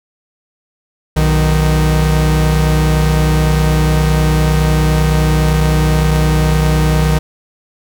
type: tone pair together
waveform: 45% pulse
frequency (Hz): 61.6 / 155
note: B1 / D#3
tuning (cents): -4 / -6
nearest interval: octave + major third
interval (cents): 1598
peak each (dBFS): -13 / -12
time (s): 1.16-7.19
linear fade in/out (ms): 10
effects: none